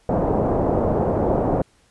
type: low-pass noise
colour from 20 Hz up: white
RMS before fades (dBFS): -20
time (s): 0.09-1.62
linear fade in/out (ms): 2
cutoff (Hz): 700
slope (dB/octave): 24
effects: pink hiss -59 dBFS RMS until 1.9 s + resampled to 24000 Hz